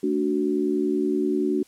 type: chord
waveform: sine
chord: D major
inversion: second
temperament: equal with one note detuned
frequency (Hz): 220 / 290.5 / 370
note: A3 / D4 / F#4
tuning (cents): 0 / -19 / 0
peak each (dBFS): -28 / -24 / -24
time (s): 0.03-1.63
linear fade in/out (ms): 5
effects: white hiss -57 dBFS RMS until 1.67 s + low-pass 11000 Hz 12 dB/octave